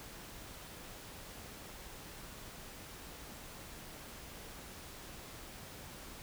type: silence
effects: pink hiss -50 dBFS RMS until 6.22 s